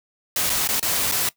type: noise with dropouts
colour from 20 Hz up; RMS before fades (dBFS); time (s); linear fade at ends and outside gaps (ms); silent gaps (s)
white; -22; 0.36-1.29; 2; 0.496-0.5 / 0.675-0.688 / 0.797-0.827 / 1.115-1.121
effects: noise-tail reverb RT60 0.1 s tail -19 dB re dry